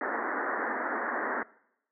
white band-pass noise, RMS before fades -32 dBFS, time 0.01-1.43 s, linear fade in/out 2 ms, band 220 to 1900 Hz, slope 96 dB/octave, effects noise-tail reverb RT60 0.8 s tail -22 dB re dry

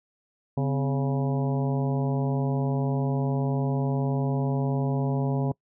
harmonic tone with a mistuned harmonic, 138.59 Hz, C#3, in tune, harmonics 1 / 2 / 3 / 4 / 5 / 6 / 7, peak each -24 / -30 / -34 / -36 / -38 / -40 / -41 dBFS, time 0.57-5.52 s, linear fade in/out 5 ms, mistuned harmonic 2, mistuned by -120 cents, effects noise-tail reverb RT60 0.1 s tail -24 dB re dry

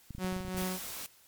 clicks, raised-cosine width 5 ms, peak -30 dBFS, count 12, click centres 0.107 / 0.15 / 0.183 / 0.246 / 0.326 / 0.365 / 0.405 / 0.45 / 0.482 / 0.547 / 0.58 / 0.622 s
sawtooth tone with tremolo, 185 Hz, F#3, in tune, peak -27 dBFS, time 0.18-0.8 s, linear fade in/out 50 ms, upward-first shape triangle, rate 2.8 Hz, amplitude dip 65%
white noise, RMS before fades -41 dBFS, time 0.57-1.06 s, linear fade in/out 0 ms
effects white hiss -61 dBFS RMS until 1.27 s + MP3 96 kbps

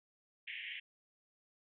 pink band-pass noise, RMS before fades -45 dBFS, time 0.47-0.8 s, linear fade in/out 10 ms, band 1800 to 3200 Hz, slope 96 dB/octave, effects none

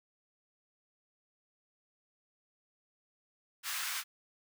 pink high-pass noise, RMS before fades -37 dBFS, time 3.63-4.04 s, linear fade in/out 50 ms, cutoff 1200 Hz, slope 24 dB/octave, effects none

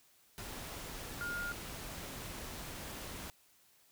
sine tone in noise, 1418 Hz, F6, 26 cents sharp, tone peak -37 dBFS, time 1.21-1.52 s, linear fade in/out 0 ms, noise pink, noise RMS -45 dBFS, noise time 0.38-3.3 s, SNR +5 dB, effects white hiss -67 dBFS RMS until 3.91 s

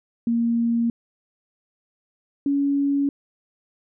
sine tone pair in turn, 233.1 / 281.2 Hz, A#3 / C#4, 0 / +25 cents, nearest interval minor third, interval 325 cents, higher second, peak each -18 / -18 dBFS, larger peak neither, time 0.27-0.9 / 2.46-3.09 s, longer neither, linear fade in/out 2 ms, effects none

